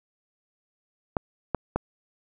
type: clicks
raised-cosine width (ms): 1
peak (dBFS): -10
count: 3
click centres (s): 1.168 / 1.547 / 1.76
effects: none